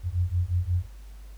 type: beating tone pair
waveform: sine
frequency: 86.1 / 91.7 Hz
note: F2 / F#2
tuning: -24 / -15 cents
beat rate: 5.6 Hz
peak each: -26 dBFS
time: 0.03-0.87 s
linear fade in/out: 50 ms
effects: added 50 Hz sine -41 dBFS peak until 1.37 s + pink hiss -58 dBFS RMS until 1.37 s